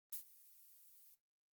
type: noise with ADSR envelope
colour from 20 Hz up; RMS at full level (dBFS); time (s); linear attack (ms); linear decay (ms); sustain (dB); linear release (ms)
violet; -43; 0.12-1.15; 12; 96; -21; 4
effects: noise-tail reverb RT60 0.2 s tail -17 dB re dry + Opus 24 kbps